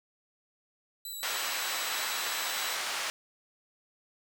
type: tone with vibrato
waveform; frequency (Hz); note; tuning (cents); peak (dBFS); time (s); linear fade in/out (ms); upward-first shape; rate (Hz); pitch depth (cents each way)
10% pulse; 3951; B7; 0; -31; 1.05-2.75; 2; sine; 6.2; 18
type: band-pass noise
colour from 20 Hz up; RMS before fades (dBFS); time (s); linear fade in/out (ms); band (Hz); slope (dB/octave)
pink; -34; 1.23-3.1; 0; 1000 to 7500; 12
effects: none